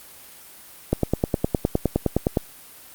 click train, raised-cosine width 2 ms, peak -5 dBFS, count 15, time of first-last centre 0.93-2.372 s, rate 9.71 Hz, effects white hiss -45 dBFS RMS until 2.94 s + Opus 32 kbps

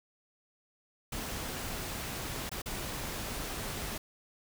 pink noise with dropouts, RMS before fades -38 dBFS, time 1.12-3.98 s, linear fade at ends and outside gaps 5 ms, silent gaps 2.494-2.515 / 2.619-2.658 s, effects none

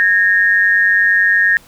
sine tone pair together, 1651.7 / 1843 Hz, G#6 / A#6, -10 / -20 cents, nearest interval major second, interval 190 cents, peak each -13 / -11 dBFS, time 0-1.57 s, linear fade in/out 0 ms, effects pink hiss -45 dBFS RMS until 1.67 s

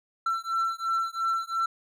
triangle beating tone pair, 1343 / 1345.9 Hz, E6 / E6, +32 / +36 cents, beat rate 2.9 Hz, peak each -27 / -27 dBFS, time 0.26-1.66 s, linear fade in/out 5 ms, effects none

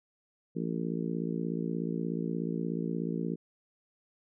harmonic tone, 56.7 Hz, A#1, 47 cents flat, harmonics 3 / 4 / 5 / 6 / 7 / 8, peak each -34 / -36 / -38 / -40 / -41 / -42 dBFS, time 0.55-3.36 s, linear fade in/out 20 ms, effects none

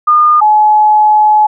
sine tone pair in turn, 1216 / 850.6 Hz, D#6 / G#5, -40 / +41 cents, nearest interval tritone, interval 619 cents, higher first, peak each -4 dBFS, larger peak neither, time 0.07-0.41 / 0.41-1.47 s, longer second, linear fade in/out 10 ms, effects none

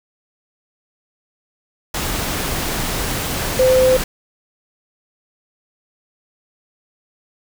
sine tone in noise, 515 Hz, C5, 28 cents flat, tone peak -10 dBFS, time 3.59-3.97 s, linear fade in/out 5 ms, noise pink, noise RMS -22 dBFS, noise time 1.94-4.04 s, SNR +9 dB, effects none

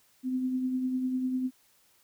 sine tone with tremolo, 256.5 Hz, C4, 34 cents flat, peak -25 dBFS, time 0.23-1.51 s, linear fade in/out 50 ms, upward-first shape triangle, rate 10 Hz, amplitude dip 45%, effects white hiss -65 dBFS RMS until 2.03 s

